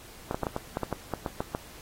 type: clicks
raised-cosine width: 1 ms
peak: -15 dBFS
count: 12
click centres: 0.311 / 0.345 / 0.433 / 0.468 / 0.564 / 0.771 / 0.833 / 0.927 / 1.137 / 1.262 / 1.405 / 1.549 s
effects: pink hiss -49 dBFS RMS until 1.81 s + AAC 48 kbps